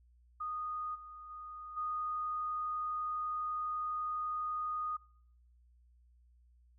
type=tone with level steps; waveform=sine; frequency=1236 Hz; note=D#6; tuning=12 cents flat; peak=-36 / -47 / -44 / -34 dBFS; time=0.4-4.97 s; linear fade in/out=10 ms; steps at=0.94 / 1.29 / 1.76 s; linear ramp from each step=20 ms; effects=noise-tail reverb RT60 0.7 s tail -24 dB re dry + added 60 Hz sine -62 dBFS peak until 6.78 s